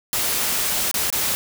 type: noise with dropouts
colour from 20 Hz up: white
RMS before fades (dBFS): -22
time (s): 0.13-1.35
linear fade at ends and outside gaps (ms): 0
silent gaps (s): 0.913-0.942 / 1.102-1.126
effects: none